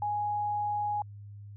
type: tone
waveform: sine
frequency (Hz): 831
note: G#5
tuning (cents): +1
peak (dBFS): -28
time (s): 0.02-1.02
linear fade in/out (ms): 2
effects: added 102 Hz sine -43 dBFS peak until 1.56 s